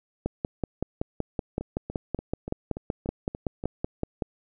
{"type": "two click trains", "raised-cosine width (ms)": 2, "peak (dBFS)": [-20, -13], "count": [8, 22], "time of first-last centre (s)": [[1.61, 3.639], [0.26, 4.222]], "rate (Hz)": [3.45, 5.3], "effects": []}